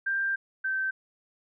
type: tone pair in turn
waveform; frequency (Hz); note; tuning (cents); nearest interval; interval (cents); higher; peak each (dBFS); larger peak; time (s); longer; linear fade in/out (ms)
sine; 1584 / 1550.5; G6 / G6; +18 / -19; unison; 37; first; -25 / -26; first; 0.06-0.36 / 0.64-0.91; first; 10
effects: none